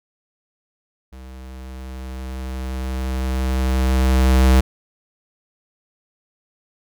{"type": "tone with level ramp", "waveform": "square", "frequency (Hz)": 64.7, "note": "C2", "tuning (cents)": -19, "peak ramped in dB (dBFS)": [-37, -10], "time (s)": [1.12, 4.61], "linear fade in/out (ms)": 10, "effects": []}